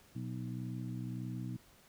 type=harmonic tone with a mistuned harmonic; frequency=61.74 Hz; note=B1; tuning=in tune; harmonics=2 / 3 / 4 / 5; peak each=-40 / -44 / -46 / -48 dBFS; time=0.15-1.57 s; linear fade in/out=10 ms; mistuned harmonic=5; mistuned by=+26 cents; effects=pink hiss -63 dBFS RMS until 1.88 s